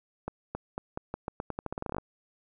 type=accelerating click train; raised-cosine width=1 ms; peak=-19 dBFS; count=19; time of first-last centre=0.28-1.983 s; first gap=270 ms; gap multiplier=0.85; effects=none